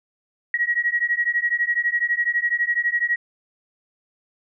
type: beating tone pair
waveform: sine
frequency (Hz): 1900 / 1912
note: A#6 / A#6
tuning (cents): +33 / +43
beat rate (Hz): 12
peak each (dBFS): -22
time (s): 0.54-3.16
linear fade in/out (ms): 2
effects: none